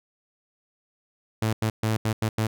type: tone bursts at uneven times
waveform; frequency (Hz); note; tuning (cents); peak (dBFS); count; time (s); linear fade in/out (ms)
sawtooth; 110; A2; 0; -18; 6; 1.42-1.53 / 1.62-1.7 / 1.83-1.97 / 2.05-2.13 / 2.22-2.29 / 2.38-2.47; 5
effects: none